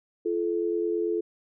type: tone pair together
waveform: sine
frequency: 343 / 432.1 Hz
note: F4 / A4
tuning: -31 / -31 cents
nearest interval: major third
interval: 400 cents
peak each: -27 dBFS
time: 0.25-1.21 s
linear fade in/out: 10 ms
effects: none